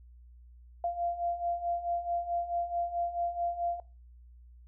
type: beating tone pair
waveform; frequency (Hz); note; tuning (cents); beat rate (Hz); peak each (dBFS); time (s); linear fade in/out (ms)
sine; 689 / 693.6; F5 / F5; -24 / -12; 4.6; -36 / -31; 0.84-3.8; 2
effects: noise-tail reverb RT60 0.3 s tail -20 dB re dry + added 60 Hz sine -51 dBFS peak until 4.67 s